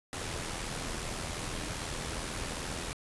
pink noise with amplitude modulation, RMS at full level -35 dBFS, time 0.13-2.93 s, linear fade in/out 0 ms, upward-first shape sine, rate 82.5 Hz, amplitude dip 45%, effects resampled to 24000 Hz

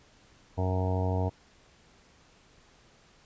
harmonic tone, 92.9 Hz, F#2, 7 cents sharp, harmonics 1 / 2 / 3 / 4 / 5 / 6 / 7 / 8 / 9 / 10, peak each -27 / -37 / -37 / -43 / -36 / -45 / -37 / -42 / -41 / -41 dBFS, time 0.57-1.3 s, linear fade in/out 20 ms, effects pink hiss -60 dBFS RMS until 3.25 s + resampled to 16000 Hz

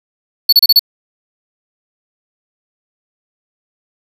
square tone bursts, 4435 Hz, C#8, in tune, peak -4 dBFS, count 5, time 0.49-0.794 s, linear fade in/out 5 ms, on 36 ms, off 31 ms, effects none

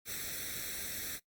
white noise with comb filter, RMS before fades -40 dBFS, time 0.05-1.2 s, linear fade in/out 50 ms, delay 0.51 ms, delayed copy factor +0.8, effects noise-tail reverb RT60 0.1 s tail -17 dB re dry + Opus 48 kbps

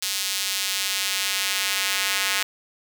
square tone with high-pass filter sweep, 97.7 Hz, G2, 5 cents flat, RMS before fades -25 dBFS, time 0.02-2.43 s, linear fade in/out 5 ms, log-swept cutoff 3900 to 2000 Hz, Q 0.98, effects none

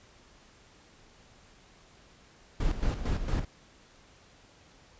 brown noise with tremolo, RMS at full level -27 dBFS, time 2.6-3.45 s, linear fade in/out 5 ms, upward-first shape square, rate 4.4 Hz, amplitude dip 60%, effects pink hiss -58 dBFS RMS until 4.99 s + resampled to 16000 Hz

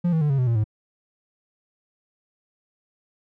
triangle tone with pitch steps, 174.61 / 161.05 / 148.53 / 137 / 126.35 / 116.54 / 107.49 Hz, F3 / E3 / D3 / C#3 / B2 / A#2 / A2, 0 / -40 / +20 / -20 / +40 / 0 / -40 cents, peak -16 dBFS, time 0.04-0.642 s, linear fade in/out 10 ms, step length 86 ms, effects none

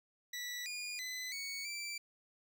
20% pulse tone with pitch steps, 1957 / 2434 / 2014 / 2228 / 2340 Hz, B6 / D#7 / B6 / C#7 / D7, -16 / -39 / +33 / +8 / -7 cents, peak -35 dBFS, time 0.33-1.98 s, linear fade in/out 5 ms, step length 330 ms, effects none

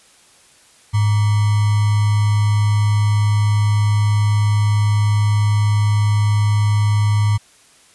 sine tone with sample-and-hold, 104.6 Hz, G#2, 13 cents sharp, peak -12 dBFS, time 0.93-7.38 s, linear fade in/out 20 ms, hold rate 1050 Hz, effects white hiss -50 dBFS RMS until 7.94 s + resampled to 24000 Hz

